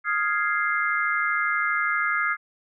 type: chord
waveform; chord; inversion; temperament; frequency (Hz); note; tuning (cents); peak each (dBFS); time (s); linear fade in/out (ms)
sine; F minor seventh; third; equal; 1244.5 / 1396.9 / 1661.2 / 2093; Eb6 / F6 / Ab6 / C7; 0 / 0 / 0 / 0; -27; 0.04-2.37; 50
effects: none